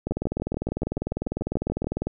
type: two click trains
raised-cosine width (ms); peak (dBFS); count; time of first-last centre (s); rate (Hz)
2; -17 / -12; 13 / 41; 0.11-1.844 / 0.07-2.07; 6.92 / 20
effects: none